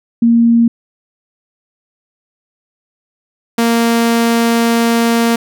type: tone pair in turn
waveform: sine / sawtooth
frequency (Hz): 232.9 / 232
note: A#3 / A#3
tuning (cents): -1 / -8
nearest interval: unison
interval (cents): 7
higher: first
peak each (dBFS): -6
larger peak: neither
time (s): 0.22-0.68 / 3.58-5.36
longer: second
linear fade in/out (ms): 5
effects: none